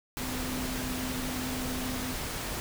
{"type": "tone in noise", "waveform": "sine", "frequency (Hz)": 254.4, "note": "C4", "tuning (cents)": -48, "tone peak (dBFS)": -35, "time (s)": [0.21, 2.14], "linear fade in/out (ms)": 0, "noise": "pink", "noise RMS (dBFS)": -35, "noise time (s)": [0.17, 2.6], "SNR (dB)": -3, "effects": []}